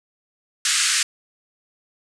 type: band-pass noise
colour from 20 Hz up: white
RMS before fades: -20 dBFS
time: 0.65-1.03 s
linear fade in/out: 2 ms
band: 1300 to 9100 Hz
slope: 48 dB/octave
effects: none